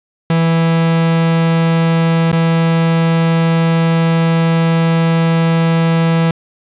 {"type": "tone with dropouts", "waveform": "45% pulse", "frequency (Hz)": 164.81, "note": "E3", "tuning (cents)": 0, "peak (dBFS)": -10, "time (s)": [0.3, 6.31], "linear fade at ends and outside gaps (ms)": 2, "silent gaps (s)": [2.317, 2.328], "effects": ["resampled to 8000 Hz", "7-bit"]}